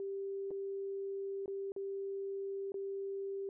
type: tone with dropouts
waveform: sine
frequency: 392.8 Hz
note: G4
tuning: 4 cents sharp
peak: -37 dBFS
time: 0-3.49 s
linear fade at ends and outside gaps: 1 ms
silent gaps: 0.507-0.513 / 1.459-1.479 / 1.72-1.763 / 2.72-2.742 s
effects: none